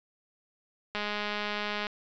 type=click train; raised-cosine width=0.3 ms; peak=-17 dBFS; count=192; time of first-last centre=0.95-1.868 s; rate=208 Hz; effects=resampled to 16000 Hz